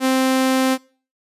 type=tone; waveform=sawtooth; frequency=261.6 Hz; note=C4; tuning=in tune; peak=-11 dBFS; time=0-0.78 s; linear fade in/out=50 ms; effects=noise-tail reverb RT60 0.4 s tail -23 dB re dry + resampled to 32000 Hz